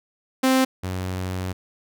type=tone pair in turn; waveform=sawtooth; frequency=261.6 / 92.49 Hz; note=C4 / F#2; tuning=0 / 0 cents; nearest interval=octave + tritone; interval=1800 cents; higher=first; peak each=-12 / -22 dBFS; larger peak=first; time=0.43-0.65 / 0.83-1.53 s; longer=second; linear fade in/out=10 ms; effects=none